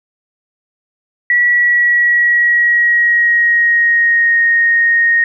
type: tone with pitch glide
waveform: sine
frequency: 1938 to 1861.2 Hz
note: B6 to A#6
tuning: -33 to -3 cents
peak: -8 dBFS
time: 1.3-5.24 s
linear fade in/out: 2 ms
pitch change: -70 cents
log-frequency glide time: 1.48-4.43 s
effects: none